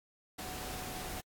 sine tone in noise, 740 Hz, F#5, in tune, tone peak -48 dBFS, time 0.38-1.21 s, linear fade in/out 10 ms, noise pink, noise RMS -42 dBFS, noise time 0.38-1.21 s, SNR -9 dB, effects AAC 64 kbps

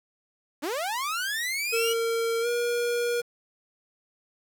sawtooth linear sweep, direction up, 262.9 to 2960 Hz, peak -24 dBFS, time 0.62-1.94 s, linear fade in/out 20 ms
square tone with pitch glide, 458.9 to 477.6 Hz, A#4 to A#4, -27 to +42 cents, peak -25 dBFS, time 1.72-3.22 s, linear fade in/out 20 ms, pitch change +69 cents, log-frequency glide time 2.41-2.47 s
effects 8-bit

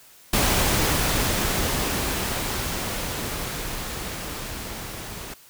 pink noise with level ramp, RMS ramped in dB -20 to -36 dBFS, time 0.33-5.34 s, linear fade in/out 5 ms, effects white hiss -51 dBFS RMS until 5.49 s

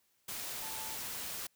sine tone in noise, 880 Hz, A5, in tune, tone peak -48 dBFS, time 0.62-0.95 s, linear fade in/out 5 ms, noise white, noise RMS -41 dBFS, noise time 0.28-1.47 s, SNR -10 dB, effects white hiss -74 dBFS RMS until 1.55 s

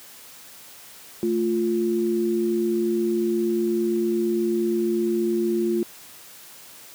sine tone pair together, 220.6 / 349.2 Hz, A3 / F4, +5 / 0 cents, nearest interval minor sixth, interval 795 cents, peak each -25 / -21 dBFS, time 1.23-5.83 s, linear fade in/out 0 ms, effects white hiss -45 dBFS RMS until 6.94 s + high-pass 100 Hz 12 dB/octave

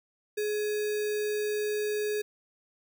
sine tone with sample-and-hold, 421.1 Hz, G#4, 24 cents sharp, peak -27 dBFS, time 0.37-2.22 s, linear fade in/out 10 ms, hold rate 2100 Hz, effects none

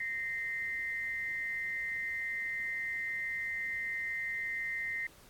sine tone pair together, 1849 / 2075 Hz, A#6 / C7, -15 / -15 cents, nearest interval major second, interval 200 cents, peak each -37 / -36 dBFS, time 0-5.07 s, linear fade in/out 5 ms, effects pink hiss -59 dBFS RMS until 5.29 s + AAC 64 kbps

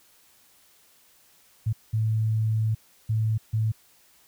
sine tone bursts at uneven times, 110 Hz, A2, in tune, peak -21 dBFS, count 4, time 1.66-1.73 / 1.93-2.75 / 3.09-3.38 / 3.53-3.72 s, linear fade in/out 10 ms, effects white hiss -59 dBFS RMS until 4.27 s

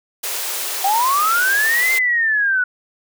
white high-pass noise, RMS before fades -24 dBFS, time 0.23-1.99 s, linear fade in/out 10 ms, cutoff 340 Hz, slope 96 dB/octave
sine linear two-way sweep, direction up then down, 757 to 2093 to 1461 Hz, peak -14 dBFS, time 0.84-2.64 s, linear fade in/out 5 ms, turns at 1.92 s
effects none

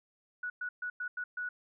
sine tone bursts at uneven times, 1469 Hz, F#6, 13 cents flat, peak -34 dBFS, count 6, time 0.43-0.5 / 0.61-0.69 / 0.82-0.9 / 1-1.08 / 1.17-1.24 / 1.37-1.49 s, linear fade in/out 5 ms, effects none

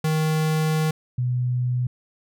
square / sine tone pair in turn, 156.6 / 124.29 Hz, D#3 / B2, +11 / +11 cents, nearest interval major third, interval 400 cents, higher first, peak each -20 dBFS, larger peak neither, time 0.04-0.91 / 1.18-1.87 s, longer first, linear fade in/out 5 ms, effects none

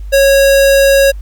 square tone, 550 Hz, C#5, 14 cents flat, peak -6 dBFS, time 0.12-1.12 s, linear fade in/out 20 ms, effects added 50 Hz sine -22 dBFS peak until 1.21 s + pink hiss -51 dBFS RMS until 1.21 s

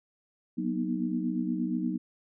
sine chord, B major seventh, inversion second, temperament equal with one note detuned, 185 / 238.4 / 246.9 / 311.1 Hz, F#3 / A#3 / B3 / D#4, 0 / +39 / 0 / 0 cents, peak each -33 dBFS, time 0.57-1.98 s, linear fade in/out 20 ms, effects none

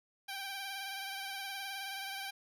10% pulse tone with vibrato, 784 Hz, G5, in tune, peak -31 dBFS, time 0.28-2.31 s, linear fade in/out 10 ms, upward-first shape triangle, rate 19 Hz, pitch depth 45 cents each way, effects none

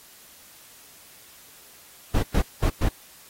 brown noise bursts at uneven times, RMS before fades -20 dBFS, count 4, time 2.14-2.23 / 2.34-2.42 / 2.62-2.7 / 2.81-2.89 s, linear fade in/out 10 ms, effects white hiss -50 dBFS RMS until 3.29 s + AAC 48 kbps

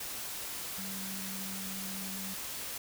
sine tone in noise, 192.2 Hz, G3, 34 cents flat, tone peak -42 dBFS, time 0.78-2.34 s, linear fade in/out 5 ms, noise white, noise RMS -40 dBFS, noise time 0-2.78 s, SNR -5 dB, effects none

